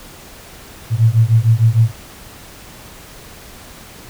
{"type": "beating tone pair", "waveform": "sine", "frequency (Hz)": [110, 116.6], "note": ["A2", "A#2"], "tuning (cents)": [0, 1], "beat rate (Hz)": 6.6, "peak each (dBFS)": -12, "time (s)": [0.9, 1.92], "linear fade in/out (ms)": 50, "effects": ["pink hiss -38 dBFS RMS until 4.09 s"]}